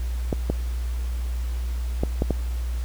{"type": "clicks", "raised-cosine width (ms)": 2, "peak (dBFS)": -9, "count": 5, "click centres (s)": [0.328, 0.5, 2.035, 2.221, 2.307], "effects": ["added 60 Hz sine -24 dBFS peak until 2.84 s", "pink hiss -45 dBFS RMS until 2.84 s"]}